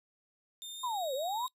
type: tone with pitch glide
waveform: sawtooth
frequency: 3618 to 3767 Hz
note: A7 to A#7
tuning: +48 to +17 cents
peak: -39 dBFS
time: 0.62-1.48 s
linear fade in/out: 0 ms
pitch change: +69 cents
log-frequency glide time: 0.73-0.99 s
type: linear two-way sweep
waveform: sine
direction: down then up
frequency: 1046.5 to 502 to 1046.5 Hz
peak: -32 dBFS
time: 0.83-1.47 s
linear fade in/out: 10 ms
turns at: 1.14 s
effects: noise-tail reverb RT60 0.1 s tail -22 dB re dry